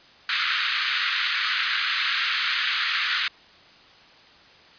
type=band-pass noise; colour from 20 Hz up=pink; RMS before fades=-25 dBFS; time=0.29-3.28 s; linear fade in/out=2 ms; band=1300 to 4500 Hz; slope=48 dB/octave; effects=white hiss -51 dBFS RMS until 4.78 s + resampled to 11025 Hz